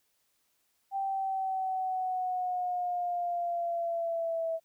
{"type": "linear sweep", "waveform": "sine", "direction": "down", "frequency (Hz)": [784, 652], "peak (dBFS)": -29, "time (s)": [0.91, 4.6], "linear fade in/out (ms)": 50, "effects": ["white hiss -74 dBFS RMS until 4.64 s"]}